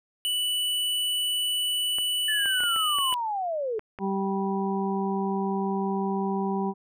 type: tone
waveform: square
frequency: 2966 Hz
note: F#7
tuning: 4 cents sharp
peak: -25 dBFS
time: 0.25-3.14 s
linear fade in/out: 0 ms
type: clicks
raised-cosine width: 0.5 ms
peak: -23 dBFS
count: 9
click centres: 1.985 / 2.458 / 2.605 / 2.636 / 2.762 / 2.986 / 3.126 / 3.794 / 3.988 s
type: linear sweep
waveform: sine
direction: down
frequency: 1760 to 415.3 Hz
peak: -26 dBFS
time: 2.28-3.79 s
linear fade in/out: 5 ms
type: harmonic tone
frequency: 194.9 Hz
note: G3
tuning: 10 cents flat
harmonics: 1 / 2 / 4 / 5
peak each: -27 / -30 / -33 / -34 dBFS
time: 3.99-6.74 s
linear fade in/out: 50 ms
effects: none